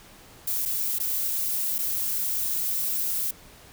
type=noise with dropouts; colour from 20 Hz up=violet; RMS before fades=-27 dBFS; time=0.47-3.31 s; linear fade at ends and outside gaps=5 ms; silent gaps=0.654-0.657 / 0.987-0.999 / 1.783-1.787 s; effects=pink hiss -50 dBFS RMS until 3.72 s